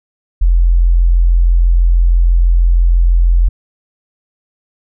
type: tone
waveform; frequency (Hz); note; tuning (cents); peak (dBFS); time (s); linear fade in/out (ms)
sine; 43.08; F1; -23; -6; 0.41-3.49; 10
effects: none